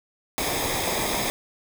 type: noise with comb filter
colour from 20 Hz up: pink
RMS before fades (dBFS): -26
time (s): 0.38-1.3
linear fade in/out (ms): 0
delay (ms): 0.69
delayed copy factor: -0.65
effects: none